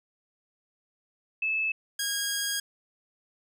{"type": "tone pair in turn", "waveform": ["sine", "10% pulse"], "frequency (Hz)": [2612, 1635], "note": ["E7", "G#6"], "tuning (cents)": [-17, -28], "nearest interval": "minor sixth", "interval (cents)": 811, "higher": "first", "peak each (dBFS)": [-25, -19], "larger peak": "second", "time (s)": [[1.42, 1.72], [1.99, 2.6]], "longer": "second", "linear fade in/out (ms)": 5, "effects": []}